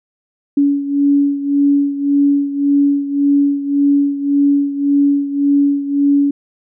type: beating tone pair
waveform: sine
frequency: 282.8 / 284.6 Hz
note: C#4 / C#4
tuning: +35 / +46 cents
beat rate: 1.8 Hz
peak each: -12 / -17 dBFS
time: 0.57-6.31 s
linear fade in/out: 5 ms
effects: none